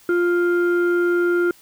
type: tone pair together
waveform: sine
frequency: 349.7 / 1400 Hz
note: F4 / F6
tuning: +2 / +4 cents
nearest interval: 2 octaves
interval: 2402 cents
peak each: -15 / -22 dBFS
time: 0.09-1.51 s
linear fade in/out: 2 ms
effects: tanh soft clip ceiling -11 dBFS + white hiss -51 dBFS RMS until 1.61 s